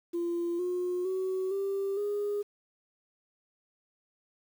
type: tone with pitch steps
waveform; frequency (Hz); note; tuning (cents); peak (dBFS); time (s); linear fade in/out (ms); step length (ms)
sine; 343.5 / 359.3 / 375.9 / 393.2 / 411.3; F4 / F4 / F#4 / G4 / G#4; -29 / +49 / +27 / +5 / -17; -27; 0.13-2.43; 20; 460
effects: tanh soft clip ceiling -26 dBFS + 9-bit